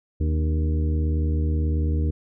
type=harmonic tone with a mistuned harmonic; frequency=78.4 Hz; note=D#2; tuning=14 cents sharp; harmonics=1 / 2 / 3 / 4 / 5 / 6; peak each=-20 / -31 / -35 / -32 / -39 / -38 dBFS; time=0.2-2.11 s; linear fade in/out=10 ms; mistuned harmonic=4; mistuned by=-65 cents; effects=none